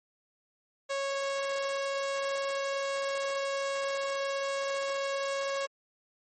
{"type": "tone", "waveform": "sawtooth", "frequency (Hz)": 551, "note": "C#5", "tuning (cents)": -11, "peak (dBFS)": -26, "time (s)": [0.89, 5.67], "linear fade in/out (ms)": 20, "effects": ["MP3 32 kbps"]}